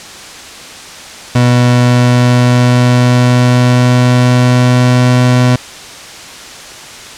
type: tone with pitch glide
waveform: 30% pulse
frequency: 122.9 to 124.83 Hz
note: B2 to B2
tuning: -8 to +19 cents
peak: -3 dBFS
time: 1.35-5.56 s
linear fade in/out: 5 ms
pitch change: +27 cents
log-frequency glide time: 1.58-5.24 s
effects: white hiss -29 dBFS RMS until 7.17 s + low-pass 7000 Hz 12 dB/octave